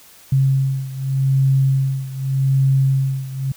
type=beating tone pair; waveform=sine; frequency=134.4 / 135.24 Hz; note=C3 / C#3; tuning=+47 / -42 cents; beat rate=0.84 Hz; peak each=-16 / -19 dBFS; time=0.32-3.52 s; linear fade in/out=5 ms; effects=white hiss -46 dBFS RMS until 3.56 s